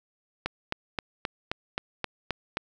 click train, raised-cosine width 0.3 ms, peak -12 dBFS, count 9, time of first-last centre 0.46-2.571 s, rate 3.79 Hz, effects none

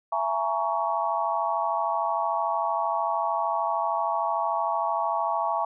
sine chord, A# half-diminished seventh, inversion second, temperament just, 671.3 / 839.1 / 932.3 / 1118.8 Hz, E5 / G#5 / A#5 / C#6, +31 / +18 / 0 / +16 cents, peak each -29 dBFS, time 0.12-5.65 s, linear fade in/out 5 ms, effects none

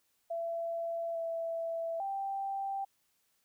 sine tone with pitch steps, 671 / 663 / 785 Hz, E5 / E5 / G5, +31 / +10 / +2 cents, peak -33 dBFS, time 0.3-2.85 s, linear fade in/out 10 ms, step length 850 ms, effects white hiss -75 dBFS RMS until 3.44 s

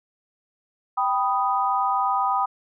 sine chord, G augmented, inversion none, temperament equal, 784 / 987.8 / 1244.5 Hz, G5 / B5 / D#6, 0 / 0 / 0 cents, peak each -24 dBFS, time 0.97-2.46 s, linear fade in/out 10 ms, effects none

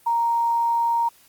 sine tone with quantisation, 932.3 Hz, A#5, in tune, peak -18 dBFS, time 0.06-1.09 s, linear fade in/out 10 ms, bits 8, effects white hiss -55 dBFS RMS until 1.28 s + Opus 32 kbps

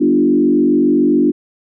sine tone with frequency modulation, 295.5 Hz, D4, 11 cents sharp, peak -9 dBFS, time 0-1.32 s, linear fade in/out 20 ms, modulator 47.2 Hz, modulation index 1.3, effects none

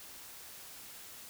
silence, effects white hiss -50 dBFS RMS until 1.29 s

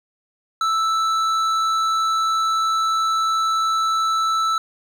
sine tone with hard clipping, 1318.5 Hz, E6, in tune, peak -19 dBFS, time 0.61-4.58 s, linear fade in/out 2 ms, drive 9 dB, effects none

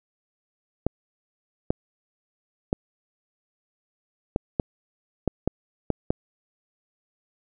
clicks, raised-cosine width 2 ms, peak -8 dBFS, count 9, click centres 0.866 / 1.705 / 2.729 / 4.361 / 4.598 / 5.277 / 5.476 / 5.903 / 6.105 s, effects none

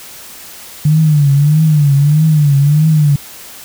sine tone with vibrato, 148.4 Hz, D3, 18 cents sharp, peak -6 dBFS, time 0.85-3.16 s, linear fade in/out 5 ms, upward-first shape triangle, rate 1.6 Hz, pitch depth 130 cents each way, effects white hiss -33 dBFS RMS until 3.64 s

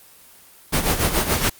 pink noise with tremolo, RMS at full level -17 dBFS, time 0.72-1.5 s, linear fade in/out 20 ms, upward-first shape sine, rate 7 Hz, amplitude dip 65%, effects white hiss -48 dBFS RMS until 1.59 s + Opus 24 kbps

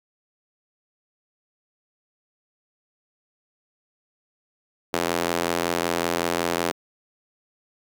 square tone with high-pass filter, 42.68 Hz, F1, 39 cents flat, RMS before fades -25 dBFS, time 4.93-6.72 s, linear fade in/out 10 ms, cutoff 390 Hz, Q 0.88, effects none

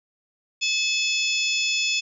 harmonic tone with a mistuned harmonic, 861 Hz, A5, 38 cents flat, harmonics 3 / 4 / 5 / 6 / 7 / 8, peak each -24 / -27 / -37 / -28 / -37 / -31 dBFS, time 0.61-2.01 s, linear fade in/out 20 ms, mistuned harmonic 5, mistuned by +48 cents, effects none

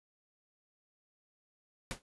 pink noise with exponential decay, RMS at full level -35 dBFS, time 1.91-2.02 s, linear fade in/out 0 ms, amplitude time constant 23 ms, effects resampled to 24000 Hz

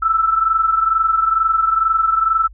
sine tone pair together, 1316.8 / 1339 Hz, E6 / E6, -2 / +27 cents, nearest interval unison, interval 29 cents, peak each -14 / -19 dBFS, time 0.02-2.48 s, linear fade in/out 10 ms, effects added 50 Hz sine -38 dBFS peak until 2.53 s

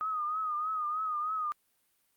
sine tone with vibrato, 1244.5 Hz, D#6, in tune, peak -30 dBFS, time 0.01-1.52 s, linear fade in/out 0 ms, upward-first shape triangle, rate 3.2 Hz, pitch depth 78 cents each way, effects white hiss -73 dBFS RMS until 2.16 s + Opus 48 kbps

